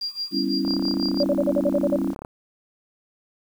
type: tone with tremolo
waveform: sine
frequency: 4774 Hz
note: D8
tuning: 28 cents sharp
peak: -24 dBFS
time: 0.01-1.23 s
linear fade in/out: 5 ms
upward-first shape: sine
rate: 6 Hz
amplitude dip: 90%
type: chord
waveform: sine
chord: C# half-diminished seventh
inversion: second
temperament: equal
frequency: 196 / 246.9 / 277.2 / 329.6 Hz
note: G3 / B3 / C#4 / E4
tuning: 0 / 0 / 0 / 0 cents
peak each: -28 / -30 / -25 / -27 dBFS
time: 0.31-2.15 s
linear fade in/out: 50 ms
type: click train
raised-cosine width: 1 ms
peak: -21 dBFS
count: 56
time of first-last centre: 0.65-2.249 s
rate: 34.4 Hz
type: tone bursts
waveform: sine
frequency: 575 Hz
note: D5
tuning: 37 cents flat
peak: -18 dBFS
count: 9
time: 1.2-1.964 s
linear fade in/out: 5 ms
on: 44 ms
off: 46 ms
effects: 8-bit